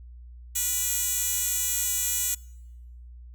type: tone with high-pass filter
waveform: 10% pulse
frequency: 488.5 Hz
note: B4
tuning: 19 cents flat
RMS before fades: -27 dBFS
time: 0.55-2.35 s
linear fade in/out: 10 ms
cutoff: 7700 Hz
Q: 0.96
effects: noise-tail reverb RT60 1.0 s tail -26 dB re dry + added 60 Hz sine -42 dBFS peak until 3.34 s